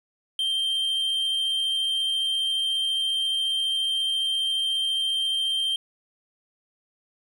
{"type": "tone with amplitude modulation", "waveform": "triangle", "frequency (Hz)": 3154, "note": "G7", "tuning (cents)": 10, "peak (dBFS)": -20, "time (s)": [0.39, 5.76], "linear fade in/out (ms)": 2, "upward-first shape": "sine", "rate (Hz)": 74.5, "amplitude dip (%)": 25, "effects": []}